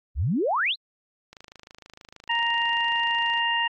sine exponential sweep, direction up, 56.4 to 4376 Hz, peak -21 dBFS, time 0.15-0.76 s, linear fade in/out 50 ms
click train, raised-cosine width 0.2 ms, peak -27 dBFS, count 55, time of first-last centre 1.33-3.375 s, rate 26.4 Hz
harmonic tone, 934 Hz, A#5, 3 cents sharp, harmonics 1 / 2 / 3, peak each -26 / -26 / -26 dBFS, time 2.29-3.68 s, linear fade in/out 10 ms
effects AAC 64 kbps

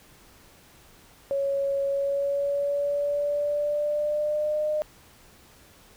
sine tone with pitch glide, 554.4 to 608.1 Hz, C#5 to D#5, 0 to -40 cents, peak -23 dBFS, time 1.31-4.82 s, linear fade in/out 0 ms, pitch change +160 cents, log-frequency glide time 1.86-4.69 s, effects pink hiss -54 dBFS RMS until 5.96 s

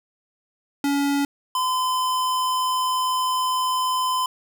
square tone pair in turn, 282.5 / 1020.8 Hz, C#4 / C6, +33 / -43 cents, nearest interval octave + minor seventh, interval 2224 cents, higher second, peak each -20 / -21 dBFS, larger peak first, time 0.84-1.25 / 1.55-4.26 s, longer second, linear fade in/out 2 ms, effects none

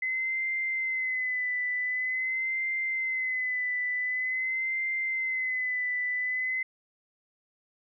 sine tone with vibrato, 2037 Hz, C7, 47 cents flat, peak -27 dBFS, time 0.02-6.63 s, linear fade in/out 5 ms, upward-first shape sine, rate 0.46 Hz, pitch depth 42 cents each way, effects none

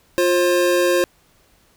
square tone pair together, 352.3 / 533.5 Hz, F4 / C5, +15 / +34 cents, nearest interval perfect fifth, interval 719 cents, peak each -18 dBFS, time 0.18-1.04 s, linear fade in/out 0 ms, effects pink hiss -57 dBFS RMS until 1.76 s

